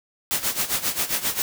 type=noise with tremolo; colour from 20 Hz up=white; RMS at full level=-22 dBFS; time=0.31-1.42 s; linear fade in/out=0 ms; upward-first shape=sine; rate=7.5 Hz; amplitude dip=80%; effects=none